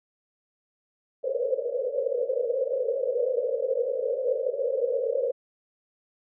pink band-pass noise, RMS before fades -27 dBFS, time 1.23-5.32 s, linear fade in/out 10 ms, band 470 to 550 Hz, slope 96 dB/octave, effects none

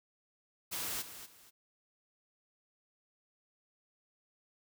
white noise with echo, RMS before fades -38 dBFS, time 0.71-1.03 s, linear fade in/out 20 ms, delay 240 ms, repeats 2, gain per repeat -11 dB, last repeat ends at 1.51 s, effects none

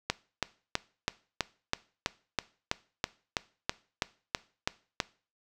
click train, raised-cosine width 0.2 ms, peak -9 dBFS, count 16, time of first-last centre 0.1-5.002 s, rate 3.06 Hz, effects noise-tail reverb RT60 0.4 s tail -20 dB re dry

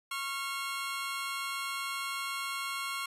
20% pulse tone pair together, 1092 / 1382.7 Hz, C#6 / F6, -26 / -18 cents, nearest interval major third, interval 408 cents, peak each -31 / -33 dBFS, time 0.11-3.06 s, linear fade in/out 5 ms, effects resampled to 32000 Hz

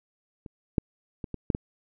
clicks, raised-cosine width 3 ms, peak -28 / -9 / -21 / -20 / -10 / -15 dBFS, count 6, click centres 0.462 / 0.782 / 1.242 / 1.343 / 1.502 / 1.549 s, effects none

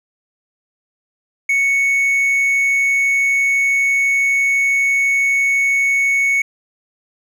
triangle tone, 2217 Hz, C#7, in tune, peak -11 dBFS, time 1.49-6.42 s, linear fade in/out 5 ms, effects none

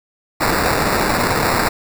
violet noise with sample-and-hold, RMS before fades -17 dBFS, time 0.4-1.69 s, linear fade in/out 10 ms, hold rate 3150 Hz, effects none

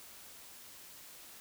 silence, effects white hiss -53 dBFS RMS until 1.4 s

